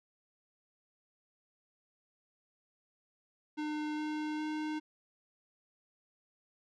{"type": "tone with pitch steps", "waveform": "square", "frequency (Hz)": [302.7, 304.8, 306.9], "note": ["D#4", "D#4", "D#4"], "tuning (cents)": [-48, -36, -24], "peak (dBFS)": -35, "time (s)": [3.57, 4.8], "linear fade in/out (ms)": 20, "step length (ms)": 410, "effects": ["low-pass 4000 Hz 12 dB/octave"]}